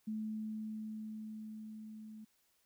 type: tone with level ramp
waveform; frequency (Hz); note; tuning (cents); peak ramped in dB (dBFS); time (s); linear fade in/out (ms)
sine; 216.7; A3; -26; -36 to -48; 0.07-2.25; 10
effects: white hiss -75 dBFS RMS until 2.65 s